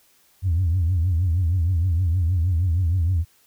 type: tone with vibrato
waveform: sine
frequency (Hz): 87.31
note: F2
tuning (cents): 0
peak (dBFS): -16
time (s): 0.42-3.25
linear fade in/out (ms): 50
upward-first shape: triangle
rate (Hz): 6.4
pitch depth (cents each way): 180
effects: tanh soft clip ceiling -14 dBFS + white hiss -59 dBFS RMS until 3.46 s